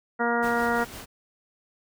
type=harmonic tone; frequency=236.1 Hz; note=A#3; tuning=22 cents sharp; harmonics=1 / 2 / 3 / 4 / 5 / 6 / 7 / 8; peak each=-29 / -28 / -29 / -30 / -35 / -28 / -39 / -33 dBFS; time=0.19-0.85 s; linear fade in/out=20 ms
type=noise with tremolo; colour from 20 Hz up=pink; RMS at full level=-39 dBFS; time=0.42-1.06 s; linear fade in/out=20 ms; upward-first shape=sine; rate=5.9 Hz; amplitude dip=40%
effects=none